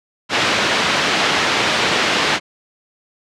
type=band-pass noise; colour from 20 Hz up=white; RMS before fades=-17 dBFS; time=0.29-2.4 s; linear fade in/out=50 ms; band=140 to 3200 Hz; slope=12 dB/octave; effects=low-pass 7000 Hz 12 dB/octave